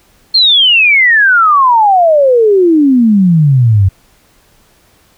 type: exponential sweep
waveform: sine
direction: down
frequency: 4300 to 91.9 Hz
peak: -4 dBFS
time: 0.34-3.89 s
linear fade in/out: 10 ms
effects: pink hiss -49 dBFS RMS until 5.17 s